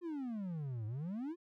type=exponential two-way sweep; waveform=triangle; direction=down then up; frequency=360.7 to 103.8 to 360.7 Hz; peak=-36 dBFS; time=0.01-1.36 s; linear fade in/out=50 ms; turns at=0.86 s; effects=none